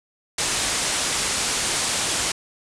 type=low-pass noise; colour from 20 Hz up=white; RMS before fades=-24 dBFS; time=0.38-2.32 s; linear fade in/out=5 ms; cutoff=9500 Hz; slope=48 dB/octave; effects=none